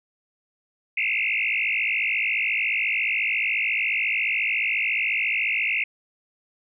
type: tone with frequency modulation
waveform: sine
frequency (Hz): 2416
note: D7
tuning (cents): +48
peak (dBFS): -21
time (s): 0.97-5.84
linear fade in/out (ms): 5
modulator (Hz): 54.2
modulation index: 6.3
effects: none